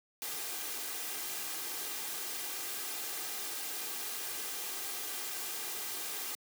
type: noise with comb filter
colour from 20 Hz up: white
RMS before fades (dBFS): -39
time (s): 0.22-6.35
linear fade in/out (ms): 0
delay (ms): 2.5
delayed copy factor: +0.5
effects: high-pass 200 Hz 12 dB/octave